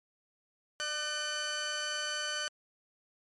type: tone pair together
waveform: 15% pulse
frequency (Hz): 598.8 / 1509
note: D5 / F#6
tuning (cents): +33 / +34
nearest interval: octave + major third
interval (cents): 1601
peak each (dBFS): -33 / -27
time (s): 0.8-2.48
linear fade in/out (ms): 0
effects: MP3 48 kbps